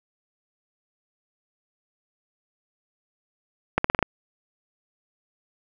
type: accelerating click train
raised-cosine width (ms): 0.5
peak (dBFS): -4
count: 6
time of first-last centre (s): 3.78-4.027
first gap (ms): 64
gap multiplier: 0.87
effects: none